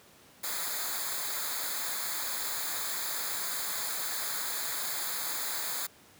white noise with comb filter, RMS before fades -34 dBFS, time 0.43-5.87 s, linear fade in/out 10 ms, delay 0.35 ms, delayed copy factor -0.85, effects pink hiss -57 dBFS RMS until 6.19 s + high-pass 100 Hz 12 dB/octave

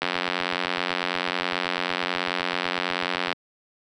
click train, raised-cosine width 0.3 ms, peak -7 dBFS, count 296, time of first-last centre 0.02-3.327 s, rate 89.2 Hz, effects high-pass 200 Hz 12 dB/octave

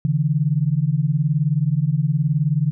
sine beating tone pair, 140.2 / 159.2 Hz, C#3 / D#3, +20 / +40 cents, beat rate 19 Hz, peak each -19 dBFS, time 0.05-2.71 s, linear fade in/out 0 ms, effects none

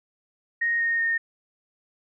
sine tone with pitch steps, 1864.7 / 1850.8 / 1836.9 Hz, A#6 / A#6 / A#6, 0 / -13 / -26 cents, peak -21 dBFS, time 0.61-1.18 s, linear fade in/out 10 ms, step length 190 ms, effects none

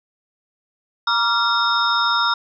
sine tone cluster, 947 / 1170 / 1383 / 3694 / 5260 Hz, A#5 / D6 / F6 / A#7 / E8, +27 / -7 / -17 / -16 / -5 cents, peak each -23 / -24 / -19 / -22 / -27 dBFS, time 1.07-2.34 s, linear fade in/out 5 ms, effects none

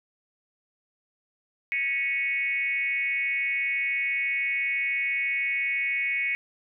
sine tone with frequency modulation, 2217 Hz, C#7, in tune, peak -24 dBFS, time 1.72-6.35 s, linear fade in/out 0 ms, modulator 282 Hz, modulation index 0.83, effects none

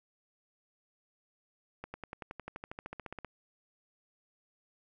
accelerating click train, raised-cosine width 0.5 ms, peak -26 dBFS, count 19, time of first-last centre 1.84-3.247 s, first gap 100 ms, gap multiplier 0.97, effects none

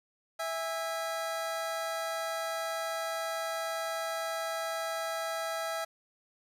25% pulse tone pair together, 657.1 / 819 Hz, E5 / G#5, -6 / -24 cents, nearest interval major third, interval 382 cents, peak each -30 / -35 dBFS, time 0.39-5.85 s, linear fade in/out 10 ms, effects resampled to 32000 Hz + 10-bit

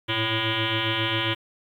sine tone with frequency modulation, 1661.2 Hz, G#6, in tune, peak -22 dBFS, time 0.08-1.35 s, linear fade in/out 20 ms, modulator 221 Hz, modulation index 7.9, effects 9-bit

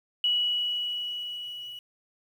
sine tone with level ramp, 2932 Hz, F#7, 16 cents flat, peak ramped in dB -21 to -38 dBFS, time 0.24-1.79 s, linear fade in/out 2 ms, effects 9-bit

